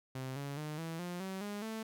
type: tone with pitch steps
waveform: sawtooth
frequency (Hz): 130.81 / 141.01 / 152.01 / 163.86 / 176.64 / 190.41 / 205.3 / 221.3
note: C3 / C#3 / D#3 / E3 / F3 / F#3 / G#3 / A3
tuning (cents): 0 / +30 / -40 / -10 / +20 / +50 / -20 / +10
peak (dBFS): -35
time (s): 0.15-1.83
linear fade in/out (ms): 5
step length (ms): 210
effects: none